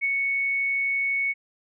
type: tone with ADSR envelope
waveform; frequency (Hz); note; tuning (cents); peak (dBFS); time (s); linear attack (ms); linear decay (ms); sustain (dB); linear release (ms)
sine; 2217; C#7; 0; -20; 0.01-1.34; 32; 28; -2; 32
effects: none